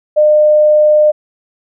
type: tone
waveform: sine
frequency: 605 Hz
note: D#5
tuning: 49 cents flat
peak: -5 dBFS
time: 0.16-1.12 s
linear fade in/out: 20 ms
effects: none